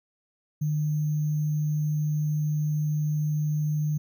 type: tone with sample-and-hold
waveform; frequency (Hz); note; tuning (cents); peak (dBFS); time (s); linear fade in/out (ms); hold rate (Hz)
sine; 151.1; D3; +50; -23; 0.61-3.98; 10; 6300
effects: none